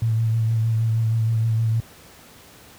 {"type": "tone with vibrato", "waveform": "sine", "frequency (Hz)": 112.6, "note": "A2", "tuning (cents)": 40, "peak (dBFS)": -17, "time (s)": [0.02, 1.8], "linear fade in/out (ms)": 0, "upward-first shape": "sine", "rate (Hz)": 6.4, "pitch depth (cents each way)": 27, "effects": ["pink hiss -47 dBFS RMS until 2.78 s", "high-pass 60 Hz 12 dB/octave"]}